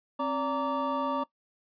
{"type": "tone cluster", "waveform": "triangle", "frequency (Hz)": [266.6, 575, 925, 1159], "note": ["C4", "D5", "A#5", "D6"], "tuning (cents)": [33, -37, -14, -23], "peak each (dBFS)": -31, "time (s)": [0.19, 1.24], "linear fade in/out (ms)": 10, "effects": ["noise-tail reverb RT60 0.1 s tail -19 dB re dry", "resampled to 11025 Hz"]}